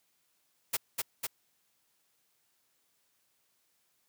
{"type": "noise with echo", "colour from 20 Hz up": "white", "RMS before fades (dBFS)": -30, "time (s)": [0.73, 0.77], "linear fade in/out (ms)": 10, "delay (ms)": 250, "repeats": 2, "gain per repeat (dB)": -2, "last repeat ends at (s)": 1.27, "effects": ["white hiss -74 dBFS RMS until 4.08 s", "high-pass 80 Hz 12 dB/octave"]}